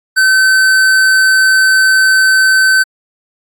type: tone with tanh clipping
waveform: sine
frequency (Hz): 1533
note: G6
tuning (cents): -39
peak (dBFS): -8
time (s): 0.16-2.84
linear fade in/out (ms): 20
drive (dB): 17
effects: AAC 64 kbps